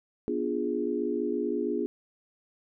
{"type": "chord", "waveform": "sine", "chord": "B diminished seventh", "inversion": "none", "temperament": "equal with one note detuned", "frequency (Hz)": [244.8, 293.7, 349.2, 415.3], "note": ["B3", "D4", "F4", "Ab4"], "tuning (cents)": [-15, 0, 0, 0], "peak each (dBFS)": [-33, -33, -32, -31], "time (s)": [0.28, 1.86], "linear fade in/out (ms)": 0, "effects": []}